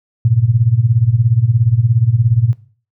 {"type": "tone with tremolo", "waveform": "sine", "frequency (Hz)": 116.54, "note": "A#2", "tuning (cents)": 0, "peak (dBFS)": -6, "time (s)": [0.25, 2.53], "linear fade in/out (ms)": 0, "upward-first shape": "sine", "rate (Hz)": 17, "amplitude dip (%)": 90, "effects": ["noise-tail reverb RT60 0.4 s tail -17 dB re dry"]}